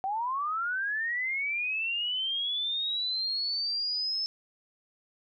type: linear sweep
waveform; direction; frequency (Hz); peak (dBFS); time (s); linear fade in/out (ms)
sine; up; 749 to 5274; -28; 0.04-4.26; 0
effects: none